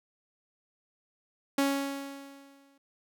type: tone with exponential decay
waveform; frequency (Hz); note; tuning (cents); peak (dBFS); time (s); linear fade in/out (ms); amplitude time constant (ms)
sawtooth; 277.2; C#4; 0; -19; 1.58-2.78; 5; 260
effects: none